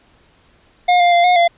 square tone with pitch steps, 715 / 701 / 693 / 720 / 688 Hz, F5 / F5 / F5 / F#5 / F5, +41 / +6 / -14 / -47 / -26 cents, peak -10 dBFS, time 0.88-1.48 s, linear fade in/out 10 ms, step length 120 ms, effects pink hiss -53 dBFS RMS until 1.57 s + resampled to 8000 Hz

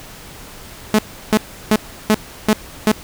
sawtooth tone bursts, 214.9 Hz, A3, 41 cents flat, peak -6 dBFS, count 6, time 0.94-2.916 s, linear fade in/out 0 ms, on 46 ms, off 340 ms, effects pink hiss -37 dBFS RMS until 3.03 s

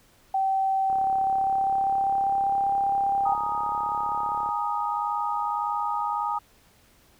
sine tone with pitch glide, 772 to 791.9 Hz, G5 to G5, -27 to +17 cents, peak -21 dBFS, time 0.34-3.34 s, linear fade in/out 5 ms, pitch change +44 cents, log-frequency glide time 1.2-2.73 s
click train, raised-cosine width 1 ms, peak -27 dBFS, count 127, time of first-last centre 0.9-4.49 s, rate 35.1 Hz
sine chord, Ab suspended second, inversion none, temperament equal, 830.6 / 932.3 / 1244.5 Hz, Ab5 / Bb5 / Eb6, 0 / 0 / 0 cents, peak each -29 dBFS, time 3.25-6.39 s, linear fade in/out 10 ms
effects pink hiss -59 dBFS RMS until 7.19 s

